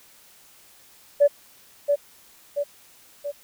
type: tone with echo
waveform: sine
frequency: 575 Hz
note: D5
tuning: 37 cents flat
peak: -11 dBFS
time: 1.2-1.28 s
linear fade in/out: 20 ms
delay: 680 ms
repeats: 3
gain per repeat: -5 dB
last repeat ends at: 3.32 s
effects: tanh soft clip ceiling -7 dBFS + white hiss -53 dBFS RMS until 3.43 s